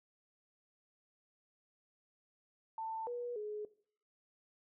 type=tone with pitch steps; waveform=sine; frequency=891 / 483.7 / 421.6 Hz; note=A5 / B4 / G#4; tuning=+22 / -36 / +26 cents; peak=-38 dBFS; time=2.78-3.65 s; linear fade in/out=2 ms; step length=290 ms; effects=noise-tail reverb RT60 0.5 s tail -18 dB re dry